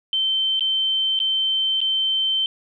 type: tone with dropouts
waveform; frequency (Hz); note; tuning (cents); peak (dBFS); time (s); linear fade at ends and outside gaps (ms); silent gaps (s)
sine; 3100; G7; -20; -18; 0.13-2.46; 1; 0.595-0.607 / 1.191-1.201 / 1.805-1.814
effects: none